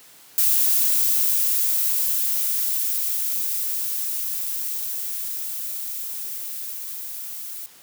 violet noise with level ramp, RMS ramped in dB -18 to -34 dBFS, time 0.38-7.66 s, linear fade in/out 0 ms, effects white hiss -49 dBFS RMS until 7.82 s + high-pass 100 Hz 12 dB/octave

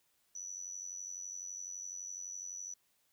sine tone with amplitude modulation, 5940 Hz, F#8, 6 cents sharp, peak -38 dBFS, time 0.35-2.74 s, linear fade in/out 5 ms, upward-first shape sine, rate 91.9 Hz, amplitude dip 80%, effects white hiss -75 dBFS RMS until 3.12 s

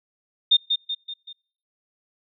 sine tone with echo, 3644 Hz, A#7, 40 cents flat, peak -12 dBFS, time 0.51-0.57 s, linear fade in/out 10 ms, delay 190 ms, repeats 4, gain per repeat -6 dB, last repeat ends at 1.33 s, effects noise-tail reverb RT60 0.5 s tail -26 dB re dry

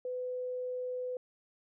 sine tone, 502 Hz, B4, 28 cents sharp, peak -34 dBFS, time 0.05-1.17 s, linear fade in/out 2 ms, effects none

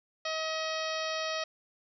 harmonic tone with a mistuned harmonic, 635 Hz, D#5, 35 cents sharp, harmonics 1 / 2 / 3 / 4 / 5 / 6 / 7 / 8 / 9, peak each -35 / -38 / -40 / -41 / -42 / -43 / -43 / -44 / -45 dBFS, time 0.25-1.44 s, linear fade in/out 5 ms, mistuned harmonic 9, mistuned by -19 cents, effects none

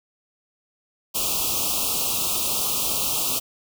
white band-stop noise, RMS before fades -24 dBFS, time 1.14-3.4 s, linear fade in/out 20 ms, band 1300 to 2500 Hz, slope 96 dB/octave, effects none

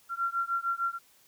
sine beating tone pair, 1369 / 1375.6 Hz, F6 / F6, -35 / -27 cents, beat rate 6.6 Hz, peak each -31 dBFS, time 0.09-0.99 s, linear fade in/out 50 ms, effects white hiss -62 dBFS RMS until 1.27 s

